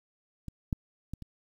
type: clicks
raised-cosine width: 5 ms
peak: -26 / -16 / -24 / -30 dBFS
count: 4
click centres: 0.483 / 0.728 / 1.136 / 1.223 s
effects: 9-bit